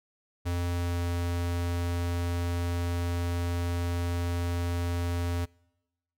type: tone with pitch glide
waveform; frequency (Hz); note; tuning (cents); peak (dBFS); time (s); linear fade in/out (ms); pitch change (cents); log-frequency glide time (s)
square; 87.31 to 86.71; F2 to F2; 0 to -12; -28; 0.45-5.46; 20; -12; 0.68-1.01
effects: noise-tail reverb RT60 1.0 s tail -26 dB re dry